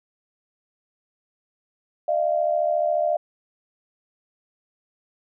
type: tone pair together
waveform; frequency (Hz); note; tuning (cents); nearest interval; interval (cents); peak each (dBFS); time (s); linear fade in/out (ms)
sine; 611 / 685.2; D#5 / F5; -32 / -33; major second; 199; -22; 2.08-3.17; 5
effects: none